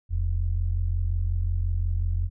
sine tone pair together, 40.73 / 86.3 Hz, E1 / F2, -20 / -20 cents, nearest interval octave + minor second, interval 1300 cents, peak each -25 dBFS, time 0.09-2.3 s, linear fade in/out 50 ms, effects none

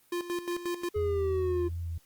square tone with tremolo, 349.2 Hz, F4, in tune, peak -30 dBFS, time 0.12-0.89 s, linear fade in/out 5 ms, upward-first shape square, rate 5.6 Hz, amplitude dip 70%
triangle exponential sweep, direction down, 423.5 to 345.6 Hz, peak -25 dBFS, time 0.94-1.69 s, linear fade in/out 20 ms
sine tone with vibrato, 83.9 Hz, E2, 31 cents sharp, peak -32 dBFS, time 0.96-1.98 s, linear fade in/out 5 ms, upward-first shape sine, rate 2.7 Hz, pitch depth 25 cents each way
effects white hiss -64 dBFS RMS until 2.05 s + Opus 32 kbps

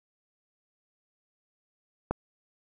click, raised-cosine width 1 ms, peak -13 dBFS, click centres 2.11 s, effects none

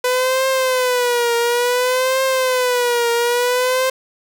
sawtooth tone with vibrato, 498.1 Hz, B4, 15 cents sharp, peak -11 dBFS, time 0.04-3.9 s, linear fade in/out 5 ms, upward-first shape triangle, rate 0.57 Hz, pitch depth 110 cents each way, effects none

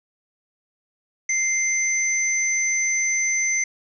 sine tone pair together, 2093 / 6100 Hz, C7 / G8, 0 / -48 cents, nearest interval octave + perfect fifth, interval 1852 cents, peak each -22 dBFS, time 1.29-3.64 s, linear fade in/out 5 ms, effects none

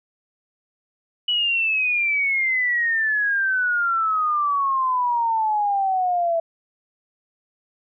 sine exponential sweep, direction down, 2960 to 659.3 Hz, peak -18 dBFS, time 1.28-6.4 s, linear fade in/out 5 ms, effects none

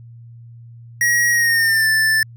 square tone with pitch glide, 1900 to 1762.6 Hz, A#6 to A6, +33 to +3 cents, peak -14 dBFS, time 1.01-2.23 s, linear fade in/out 2 ms, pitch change -130 cents, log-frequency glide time 1.31-1.88 s, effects added 117 Hz sine -37 dBFS peak until 2.36 s

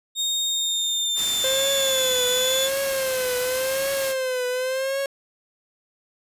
30% pulse tone with pitch glide, 3700 to 3472 Hz, A#7 to A7, -14 to -24 cents, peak -19 dBFS, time 0.15-2.7 s, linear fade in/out 50 ms, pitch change -110 cents, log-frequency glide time 0.45-2 s
white noise, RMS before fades -30 dBFS, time 1.15-4.15 s, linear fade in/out 50 ms
45% pulse tone with vibrato, 523.3 Hz, C5, in tune, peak -23 dBFS, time 1.44-5.06 s, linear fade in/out 2 ms, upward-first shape triangle, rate 0.91 Hz, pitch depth 94 cents each way
effects resampled to 32000 Hz

